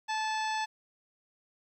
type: harmonic tone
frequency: 870 Hz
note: A5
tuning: 20 cents flat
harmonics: 1 / 2 / 3 / 4 / 5 / 6 / 7 / 9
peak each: -31 / -37 / -41 / -43 / -45 / -47 / -48 / -50 dBFS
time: 0.08-0.66 s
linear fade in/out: 20 ms
effects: 11-bit